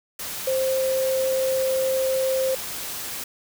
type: tone in noise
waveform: sine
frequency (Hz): 526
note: C5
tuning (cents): +9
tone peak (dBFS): -20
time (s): 0.47-2.55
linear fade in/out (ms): 5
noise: white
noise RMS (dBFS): -32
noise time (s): 0.19-3.24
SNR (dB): +9
effects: none